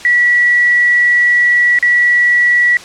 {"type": "tone with dropouts", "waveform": "sine", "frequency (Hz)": 1942, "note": "B6", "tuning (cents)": -30, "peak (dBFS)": -7, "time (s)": [0.05, 2.77], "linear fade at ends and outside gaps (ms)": 1, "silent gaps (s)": [1.788, 1.826], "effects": ["white hiss -32 dBFS RMS until 2.84 s", "low-pass 6000 Hz 12 dB/octave"]}